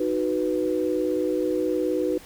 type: chord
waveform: sine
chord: B major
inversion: first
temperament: equal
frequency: 311.1 / 370 / 493.9 Hz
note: D#4 / F#4 / B4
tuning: 0 / 0 / 0 cents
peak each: -26 dBFS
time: 0-2.18 s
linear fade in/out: 5 ms
effects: pink hiss -47 dBFS RMS until 2.25 s